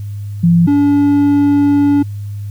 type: tone pair in turn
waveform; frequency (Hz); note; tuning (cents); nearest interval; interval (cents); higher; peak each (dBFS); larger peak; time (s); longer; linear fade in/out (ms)
sine / triangle; 170.3 / 286.4; F3 / D4; -43 / -43; major sixth; 900; second; -6; neither; 0.43-0.67 / 0.67-2.03; second; 10
effects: added 102 Hz sine -21 dBFS peak until 2.5 s + white hiss -50 dBFS RMS until 2.5 s